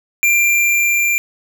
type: tone with level ramp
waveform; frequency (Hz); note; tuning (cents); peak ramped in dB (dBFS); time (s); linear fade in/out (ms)
square; 2376; D7; +20; -11 to -14; 0.23-1.18; 0
effects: 8-bit